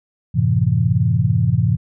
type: chord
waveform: sine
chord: F# half-diminished seventh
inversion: none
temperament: equal with one note detuned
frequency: 92.5 / 110 / 130.81 / 167.02 Hz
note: F#2 / A2 / C3 / E3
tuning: 0 / 0 / 0 / +23 cents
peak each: -22 / -17 / -18 / -20 dBFS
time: 0.34-1.77 s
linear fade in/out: 20 ms
effects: none